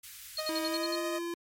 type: band-stop noise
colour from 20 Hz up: white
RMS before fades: -47 dBFS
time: 0.03-0.79 s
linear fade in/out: 10 ms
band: 110 to 1500 Hz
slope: 24 dB/octave
type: tone bursts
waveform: sine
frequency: 4296 Hz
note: C8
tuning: 45 cents sharp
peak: -32 dBFS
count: 7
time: 0.37-0.955 s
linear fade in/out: 2 ms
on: 33 ms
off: 59 ms
type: tone with tremolo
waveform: sawtooth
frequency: 622.3 Hz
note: D#5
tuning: in tune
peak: -29 dBFS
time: 0.38-1.19 s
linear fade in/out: 10 ms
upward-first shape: sine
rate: 12 Hz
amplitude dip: 30%
type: tone with pitch glide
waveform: square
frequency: 323.4 to 342 Hz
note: E4 to F4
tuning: -33 to -36 cents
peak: -34 dBFS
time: 0.49-1.34 s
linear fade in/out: 2 ms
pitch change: +97 cents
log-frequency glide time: 0.64-0.95 s
effects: MP3 64 kbps